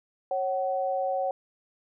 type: tone pair together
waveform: sine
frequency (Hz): 547.7 / 753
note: C#5 / F#5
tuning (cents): -21 / +30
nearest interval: tritone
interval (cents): 551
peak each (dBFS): -28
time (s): 0.31-1.31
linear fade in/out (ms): 2
effects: none